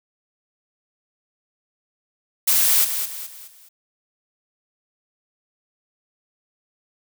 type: noise with echo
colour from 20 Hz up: blue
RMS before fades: -17 dBFS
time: 2.47-2.85 s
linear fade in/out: 10 ms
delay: 210 ms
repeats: 4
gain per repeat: -8 dB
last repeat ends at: 3.69 s
effects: none